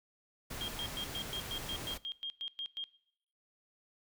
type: noise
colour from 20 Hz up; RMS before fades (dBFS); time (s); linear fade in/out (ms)
pink; -43; 0.5-1.98; 10
type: tone bursts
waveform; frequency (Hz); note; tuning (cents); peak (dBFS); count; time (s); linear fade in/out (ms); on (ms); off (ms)
sine; 3222; G7; +47; -36; 13; 0.61-2.84; 0; 70; 110
effects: noise-tail reverb RT60 0.7 s tail -20 dB re dry